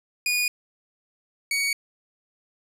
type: tone pair in turn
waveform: sawtooth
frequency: 2455 / 2243 Hz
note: D#7 / C#7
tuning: -24 / +20 cents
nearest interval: major second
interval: 156 cents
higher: first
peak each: -18 / -19 dBFS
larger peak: first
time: 0.26-0.48 / 1.51-1.73 s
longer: neither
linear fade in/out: 2 ms
effects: resampled to 32000 Hz + 9-bit